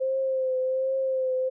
sine tone with vibrato, 523.3 Hz, C5, in tune, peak -23 dBFS, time 0-1.5 s, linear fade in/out 20 ms, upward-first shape triangle, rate 1.3 Hz, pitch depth 35 cents each way, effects none

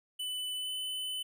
square tone with pitch glide, 2996 to 3017 Hz, F#7 to F#7, +21 to +33 cents, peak -35 dBFS, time 0.19-1.23 s, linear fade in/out 10 ms, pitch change +12 cents, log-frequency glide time 0.57-0.7 s, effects none

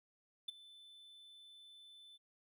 triangle tone with ADSR envelope, 3520 Hz, A7, in tune, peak -35 dBFS, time 0.48-2.18 s, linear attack 8 ms, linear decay 14 ms, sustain -20 dB, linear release 27 ms, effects none

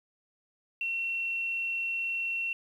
sine tone, 2719 Hz, F7, 47 cents flat, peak -29 dBFS, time 0.81-2.53 s, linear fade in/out 2 ms, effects 10-bit

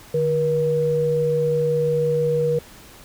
sine tone pair together, 150.98 / 479 Hz, D3 / A#4, +48 / +47 cents, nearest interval octave + minor sixth, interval 1999 cents, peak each -24 / -18 dBFS, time 0.14-2.59 s, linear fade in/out 5 ms, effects pink hiss -45 dBFS RMS until 3.04 s

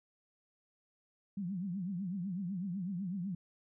sine tone with vibrato, 186 Hz, F#3, 9 cents sharp, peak -35 dBFS, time 1.37-3.35 s, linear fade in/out 5 ms, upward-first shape triangle, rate 8 Hz, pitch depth 200 cents each way, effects none

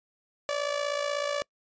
sawtooth tone with amplitude modulation, 578 Hz, D5, 28 cents flat, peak -21 dBFS, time 0.49-1.42 s, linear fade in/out 0 ms, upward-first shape sine, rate 56.3 Hz, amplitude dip 65%, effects noise-tail reverb RT60 0.1 s tail -26 dB re dry + resampled to 16000 Hz

